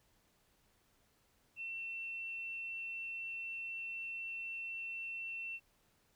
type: tone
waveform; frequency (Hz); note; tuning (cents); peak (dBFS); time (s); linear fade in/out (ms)
sine; 2698; E7; +40; -40; 1.56-5.6; 50
effects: pink hiss -73 dBFS RMS until 6.15 s